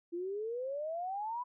sine exponential sweep, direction up, 335.7 to 1006 Hz, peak -35 dBFS, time 0.12-1.44 s, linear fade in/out 20 ms, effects none

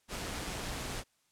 pink noise with amplitude modulation, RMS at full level -37 dBFS, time 0.08-1.04 s, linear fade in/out 50 ms, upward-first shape sine, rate 183 Hz, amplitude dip 35%, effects white hiss -73 dBFS RMS until 1.31 s + low-pass 10000 Hz 12 dB/octave

